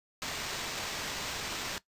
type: noise with sample-and-hold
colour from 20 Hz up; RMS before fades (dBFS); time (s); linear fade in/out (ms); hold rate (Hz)
violet; -37; 0.22-1.78; 0; 11025
effects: noise-tail reverb RT60 0.1 s tail -17 dB re dry + resampled to 32000 Hz